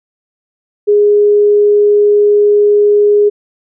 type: tone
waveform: sine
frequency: 413.7 Hz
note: G#4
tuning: 7 cents flat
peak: -5 dBFS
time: 0.87-3.3 s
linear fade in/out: 20 ms
effects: none